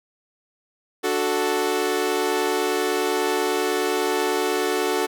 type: chord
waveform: sawtooth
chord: D major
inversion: none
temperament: equal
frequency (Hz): 293.7 / 370 / 440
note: D4 / F#4 / A4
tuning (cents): 0 / 0 / 0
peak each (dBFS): -25 / -20 / -20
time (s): 1.03-5.07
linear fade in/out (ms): 20
effects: none